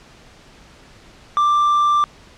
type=tone; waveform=triangle; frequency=1180 Hz; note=D6; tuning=8 cents sharp; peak=-11 dBFS; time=1.37-2.04 s; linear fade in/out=0 ms; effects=pink hiss -46 dBFS RMS until 2.37 s + low-pass 6000 Hz 12 dB/octave